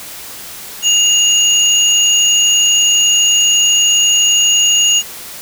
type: tone pair together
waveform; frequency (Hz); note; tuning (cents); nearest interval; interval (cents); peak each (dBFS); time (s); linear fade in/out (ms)
sine; 2839 / 6734; F7 / G#8; +28 / +23; octave + minor third; 1495; -11; 0.82-5.03; 50
effects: white hiss -30 dBFS RMS until 5.41 s

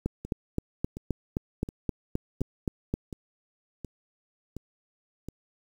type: two click trains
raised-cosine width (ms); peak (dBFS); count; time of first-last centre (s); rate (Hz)
3; -14 / -24; 12 / 8; 0.06-2.94 / 0.25-5.286; 3.82 / 1.39
effects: 8-bit

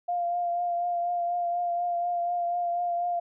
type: tone with vibrato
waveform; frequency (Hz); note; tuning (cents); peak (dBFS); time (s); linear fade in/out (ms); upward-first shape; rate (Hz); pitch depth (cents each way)
sine; 698.5; F5; 0; -25; 0.08-3.2; 10; triangle; 4.1; 25
effects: none

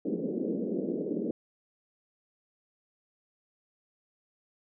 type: band-pass noise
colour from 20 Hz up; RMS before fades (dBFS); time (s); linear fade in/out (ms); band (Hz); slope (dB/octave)
pink; -32; 0.05-1.31; 2; 190 to 500; 48
effects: none

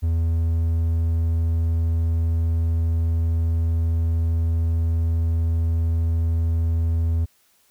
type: tone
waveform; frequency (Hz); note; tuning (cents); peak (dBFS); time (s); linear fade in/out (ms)
triangle; 82.41; E2; 0; -16; 0.02-7.26; 20
effects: white hiss -61 dBFS RMS until 7.7 s

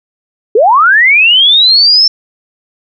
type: linear sweep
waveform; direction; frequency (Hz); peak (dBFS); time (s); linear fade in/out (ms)
sine; up; 392 to 5370; -3; 0.55-2.08; 5
effects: none

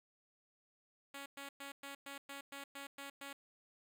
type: tone bursts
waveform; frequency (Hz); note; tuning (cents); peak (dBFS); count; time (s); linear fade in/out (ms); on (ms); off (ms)
5% pulse; 278.7; C#4; +9; -35; 10; 1.14-3.33; 5; 120; 110
effects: none

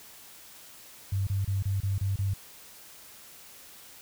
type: tone bursts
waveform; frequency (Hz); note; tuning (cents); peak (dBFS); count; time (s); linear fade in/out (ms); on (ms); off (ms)
sine; 98; G2; 0; -25; 7; 1.12-2.338; 5; 150; 28
effects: white hiss -50 dBFS RMS until 4.01 s

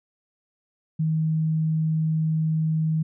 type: tone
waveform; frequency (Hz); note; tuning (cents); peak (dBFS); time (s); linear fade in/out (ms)
sine; 158.3; D#3; +30; -20; 0.99-3.03; 10
effects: none

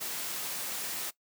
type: high-pass noise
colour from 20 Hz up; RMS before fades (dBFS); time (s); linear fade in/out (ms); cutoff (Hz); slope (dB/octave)
white; -36; 0-1.11; 20; 160; 12
effects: noise-tail reverb RT60 0.1 s tail -19 dB re dry

